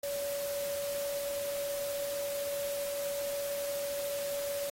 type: tone in noise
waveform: sine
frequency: 568 Hz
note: C#5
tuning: 42 cents sharp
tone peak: -33 dBFS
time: 0.03-4.7 s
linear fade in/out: 5 ms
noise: white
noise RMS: -42 dBFS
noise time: 0.03-4.7 s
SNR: +6 dB
effects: AAC 48 kbps